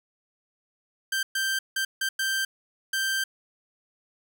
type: tone bursts at uneven times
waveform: sawtooth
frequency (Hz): 1568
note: G6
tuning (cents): 0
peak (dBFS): -21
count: 6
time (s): 1.12-1.23 / 1.35-1.59 / 1.76-1.85 / 2.01-2.09 / 2.19-2.45 / 2.93-3.24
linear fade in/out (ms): 5
effects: none